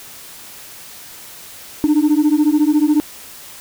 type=beating tone pair; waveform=sine; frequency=293.7 / 307.7 Hz; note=D4 / D#4; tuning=0 / -19 cents; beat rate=14 Hz; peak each=-12 dBFS; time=1.84-3 s; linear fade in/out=0 ms; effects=tanh soft clip ceiling -8 dBFS + white hiss -37 dBFS RMS until 3.6 s